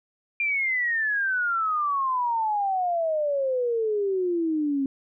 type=exponential sweep; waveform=sine; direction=down; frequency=2400 to 267.6 Hz; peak=-22 dBFS; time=0.4-4.86 s; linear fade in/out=2 ms; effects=none